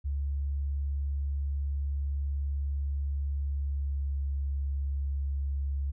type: tone with pitch glide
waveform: sine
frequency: 70.3 to 69.53 Hz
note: C#2 to C#2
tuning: +25 to +6 cents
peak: -28 dBFS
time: 0.04-5.92 s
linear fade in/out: 20 ms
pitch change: -19 cents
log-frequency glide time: 3.41-4.16 s
effects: none